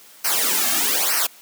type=noise with flanger; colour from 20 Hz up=white; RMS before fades=-20 dBFS; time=0.24-1.27 s; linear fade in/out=10 ms; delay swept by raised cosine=0.27 to 2.07 ms; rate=1.1 Hz; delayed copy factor=-0.9; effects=white hiss -47 dBFS RMS until 1.41 s + high-pass 200 Hz 12 dB/octave